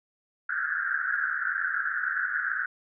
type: band-pass noise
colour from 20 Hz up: pink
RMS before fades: -29 dBFS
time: 0.49-2.66 s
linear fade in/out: 5 ms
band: 1400 to 1700 Hz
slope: 96 dB/octave
effects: none